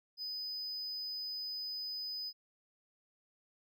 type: tone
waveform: triangle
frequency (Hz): 5000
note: D#8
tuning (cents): +8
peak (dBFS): -37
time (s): 0.17-2.33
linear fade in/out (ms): 50
effects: none